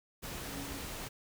sine tone in noise, 278.3 Hz, C#4, 7 cents sharp, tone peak -46 dBFS, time 0.46-0.84 s, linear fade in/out 20 ms, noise pink, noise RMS -42 dBFS, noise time 0.22-1.09 s, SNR -7 dB, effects none

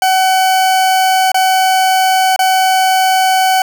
40% pulse tone with dropouts, 754 Hz, F#5, 32 cents sharp, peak -8 dBFS, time 0.02-3.62 s, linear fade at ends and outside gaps 2 ms, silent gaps 1.318-1.344 / 2.362-2.391 s, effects none

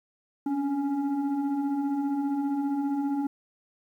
sine tone with frequency modulation, 283 Hz, C#4, 36 cents sharp, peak -24 dBFS, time 0.46-3.27 s, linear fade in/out 5 ms, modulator 551 Hz, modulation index 0.58, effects tanh soft clip ceiling -21 dBFS + 10-bit

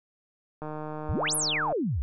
click train, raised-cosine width 1 ms, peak -23 dBFS, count 170, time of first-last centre 0.62-1.725 s, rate 153 Hz
sine exponential two-way sweep, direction up then down, 58.27 to 11650 to 58.27 Hz, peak -25 dBFS, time 1.09-2.02 s, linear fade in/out 0 ms, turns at 1.35 s
effects none

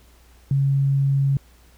sine tone, 137.9 Hz, C#3, 9 cents flat, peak -16 dBFS, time 0.51-1.37 s, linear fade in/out 2 ms, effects added 60 Hz sine -51 dBFS peak until 1.77 s + pink hiss -56 dBFS RMS until 1.77 s

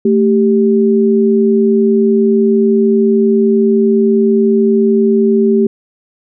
sine tone pair together, 221.7 / 392 Hz, A3 / G4, +13 / 0 cents, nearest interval minor seventh, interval 987 cents, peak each -10 dBFS, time 0.05-5.67 s, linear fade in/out 5 ms, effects none

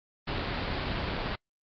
pink low-pass noise, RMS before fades -32 dBFS, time 0.27-1.36 s, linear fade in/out 10 ms, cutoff 4800 Hz, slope 96 dB/octave, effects noise-tail reverb RT60 0.1 s tail -26 dB re dry + Opus 32 kbps

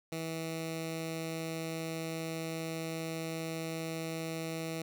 10% pulse tone with notch filter, 162.5 Hz, E3, 24 cents flat, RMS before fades -38 dBFS, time 0.12-4.82 s, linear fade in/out 2 ms, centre 950 Hz, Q 1.5, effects none

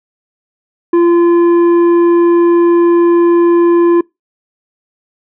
sine tone with tanh clipping, 343.3 Hz, F4, 30 cents flat, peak -7 dBFS, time 0.93-4.01 s, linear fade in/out 5 ms, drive 8 dB, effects noise-tail reverb RT60 0.2 s tail -25 dB re dry

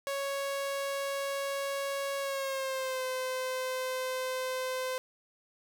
sawtooth tone with pitch glide, 554.4 to 514.3 Hz, C#5 to C5, 0 to -30 cents, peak -28 dBFS, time 0.07-4.98 s, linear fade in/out 0 ms, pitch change -130 cents, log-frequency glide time 2.2-3.04 s, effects none

